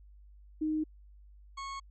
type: tone pair in turn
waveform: sine / 40% pulse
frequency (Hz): 310 / 1098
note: D#4 / C#6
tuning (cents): -6 / -17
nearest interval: octave + minor seventh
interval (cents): 2189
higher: second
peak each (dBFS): -28 / -37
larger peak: first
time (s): 0.61-0.84 / 1.57-1.8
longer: neither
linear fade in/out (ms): 10
effects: added 50 Hz sine -52 dBFS peak until 1.9 s + MP3 32 kbps